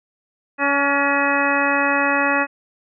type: harmonic tone with a mistuned harmonic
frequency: 282.4 Hz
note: C#4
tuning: 32 cents sharp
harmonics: 1 / 2 / 3 / 4 / 5 / 6 / 7 / 9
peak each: -24 / -24 / -24 / -24 / -24 / -24 / -24 / -24 dBFS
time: 0.58-2.47 s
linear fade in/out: 50 ms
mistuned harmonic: 7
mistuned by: -37 cents
effects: none

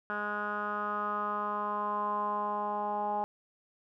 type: tone with low-pass filter sweep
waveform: 10% pulse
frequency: 207.7 Hz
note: G#3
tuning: in tune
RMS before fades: -33 dBFS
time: 0.1-3.24 s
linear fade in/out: 0 ms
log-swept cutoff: 1500 to 860 Hz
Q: 6.5
effects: none

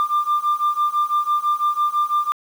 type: beating tone pair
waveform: sine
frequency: 1190 / 1196 Hz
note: D6 / D6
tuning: +22 / +31 cents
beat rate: 6 Hz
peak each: -19 / -18 dBFS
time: 0-2.32 s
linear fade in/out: 0 ms
effects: tanh soft clip ceiling -13 dBFS + 7-bit

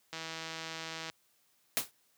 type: click train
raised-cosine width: 0.2 ms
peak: -23 dBFS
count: 158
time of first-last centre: 0.13-1.099 s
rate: 162 Hz
type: noise with exponential decay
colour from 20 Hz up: white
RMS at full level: -26 dBFS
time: 1.77-1.91 s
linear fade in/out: 0 ms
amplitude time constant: 29 ms
effects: white hiss -71 dBFS RMS until 2.17 s + high-pass 80 Hz 12 dB/octave

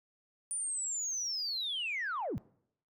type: linear sweep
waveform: sine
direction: down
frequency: 9397 to 74.8 Hz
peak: -32 dBFS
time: 0.51-2.38 s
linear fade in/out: 0 ms
effects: noise-tail reverb RT60 0.7 s tail -24 dB re dry + tanh soft clip ceiling -29 dBFS

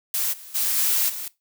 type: noise with level steps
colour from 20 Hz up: blue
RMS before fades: -24 / -42 / -23 / -21 / -32 dBFS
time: 0.14-1.28 s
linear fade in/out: 2 ms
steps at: 0.32 / 0.54 / 0.76 / 1.08 s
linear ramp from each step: 20 ms
effects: noise-tail reverb RT60 0.2 s tail -19 dB re dry

